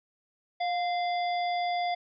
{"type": "harmonic tone with a mistuned harmonic", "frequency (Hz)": 691, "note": "F5", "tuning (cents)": -19, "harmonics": [1, 3, 5, 7], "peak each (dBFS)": [-27, -37, -41, -44], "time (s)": [0.6, 1.95], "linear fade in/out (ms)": 10, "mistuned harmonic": 1, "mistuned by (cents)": 41, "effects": []}